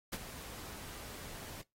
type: noise with ADSR envelope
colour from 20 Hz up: pink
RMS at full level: -37 dBFS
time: 0.12-1.62 s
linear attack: 13 ms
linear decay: 42 ms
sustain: -11 dB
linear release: 9 ms
effects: noise-tail reverb RT60 0.2 s tail -22 dB re dry + AAC 48 kbps